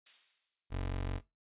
violet noise with exponential decay, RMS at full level -40 dBFS, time 0.06-0.75 s, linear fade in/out 5 ms, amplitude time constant 150 ms
25% pulse tone, 46.06 Hz, F#1, 7 cents flat, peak -30 dBFS, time 0.7-1.21 s, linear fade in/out 50 ms
effects noise-tail reverb RT60 0.2 s tail -17 dB re dry + resampled to 8000 Hz

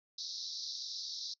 pink band-pass noise, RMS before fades -42 dBFS, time 0.18-1.34 s, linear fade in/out 5 ms, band 3800 to 5800 Hz, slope 96 dB/octave, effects noise-tail reverb RT60 0.1 s tail -24 dB re dry

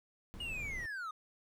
brown noise, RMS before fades -46 dBFS, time 0.34-0.86 s, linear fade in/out 0 ms
triangle linear sweep, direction down, 2900 to 1215 Hz, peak -37 dBFS, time 0.4-1.11 s, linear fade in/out 5 ms
effects none

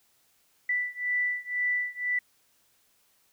sine beating tone pair, 1975.5 / 1977.5 Hz, B6 / B6, 0 / +2 cents, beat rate 2 Hz, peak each -29 / -30 dBFS, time 0.69-2.19 s, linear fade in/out 5 ms, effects white hiss -67 dBFS RMS until 3.32 s

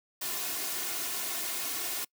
white noise with comb filter, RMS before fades -34 dBFS, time 0.21-2.05 s, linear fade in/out 10 ms, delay 2.8 ms, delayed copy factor +0.6, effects noise-tail reverb RT60 0.1 s tail -25 dB re dry + high-pass 150 Hz 12 dB/octave

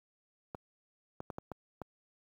clicks, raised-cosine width 1 ms, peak -26 dBFS, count 6, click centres 0.548 / 1.204 / 1.302 / 1.384 / 1.517 / 1.817 s, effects high-pass 60 Hz 12 dB/octave + 10-bit

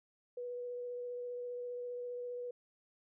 sine tone with vibrato, 489.1 Hz, B4, 17 cents flat, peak -39 dBFS, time 0.37-2.51 s, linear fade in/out 5 ms, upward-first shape sine, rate 15 Hz, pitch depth 10 cents each way, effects none

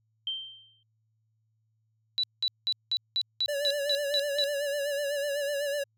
sine tone with exponential decay, 3136 Hz, G7, in tune, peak -27 dBFS, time 0.27-0.83 s, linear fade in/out 2 ms, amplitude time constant 120 ms
sine tone bursts, 3951 Hz, B7, in tune, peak -24 dBFS, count 10, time 2.18-4.44 s, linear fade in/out 0 ms, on 55 ms, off 190 ms
square tone with vibrato, 572 Hz, D5, 46 cents flat, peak -29 dBFS, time 3.48-5.84 s, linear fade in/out 10 ms, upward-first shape sine, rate 8 Hz, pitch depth 54 cents each way
effects added 110 Hz sine -70 dBFS peak until 5.97 s

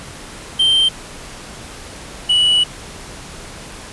triangle tone pair in turn, 3136 / 2945 Hz, G7 / F#7, 0 / -9 cents, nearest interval minor second, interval 109 cents, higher first, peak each -9 dBFS, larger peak neither, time 0.59-0.89 / 2.29-2.64 s, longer second, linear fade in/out 10 ms, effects pink hiss -34 dBFS RMS until 3.92 s + resampled to 24000 Hz

